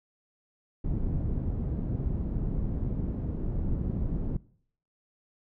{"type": "low-pass noise", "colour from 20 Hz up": "pink", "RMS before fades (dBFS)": -30, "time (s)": [0.84, 4.37], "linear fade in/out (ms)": 5, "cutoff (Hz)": 230, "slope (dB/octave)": 12, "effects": ["noise-tail reverb RT60 0.6 s tail -21 dB re dry"]}